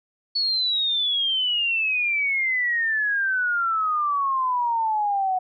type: exponential sweep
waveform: sine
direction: down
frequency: 4435 to 734 Hz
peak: -20 dBFS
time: 0.35-5.39 s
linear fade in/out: 10 ms
effects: none